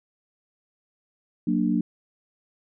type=chord; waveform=sine; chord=Gb augmented; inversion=none; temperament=equal with one note detuned; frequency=185 / 233.1 / 295.2 Hz; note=Gb3 / Bb3 / D4; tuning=0 / 0 / +9 cents; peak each=-25 / -24 / -25 dBFS; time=1.47-1.81 s; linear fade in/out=5 ms; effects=none